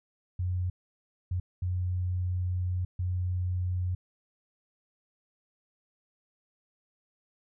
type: tone bursts at uneven times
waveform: sine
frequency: 90.5 Hz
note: F#2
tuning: 38 cents flat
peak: -27 dBFS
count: 4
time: 0.39-0.7 / 1.31-1.4 / 1.62-2.85 / 2.99-3.95 s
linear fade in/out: 5 ms
effects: none